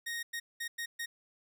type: tone bursts at uneven times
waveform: sawtooth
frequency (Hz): 1864.7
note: A#6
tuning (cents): 0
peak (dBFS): -32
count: 5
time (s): 0.06-0.23 / 0.33-0.4 / 0.6-0.68 / 0.78-0.86 / 0.99-1.06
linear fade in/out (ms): 10
effects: none